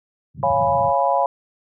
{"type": "band-pass noise", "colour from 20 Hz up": "pink", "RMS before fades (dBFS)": -32, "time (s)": [0.34, 0.94], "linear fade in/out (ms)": 50, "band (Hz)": [100, 170], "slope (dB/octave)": 24}
{"type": "chord", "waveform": "sine", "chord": "C# dominant seventh", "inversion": "none", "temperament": "equal with one note detuned", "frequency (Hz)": [554.4, 693.2, 830.6, 987.8], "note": ["C#5", "E#5", "G#5", "B5"], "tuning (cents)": [0, -13, 0, 0], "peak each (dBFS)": -21, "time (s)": [0.43, 1.26], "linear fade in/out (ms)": 2}
{"effects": []}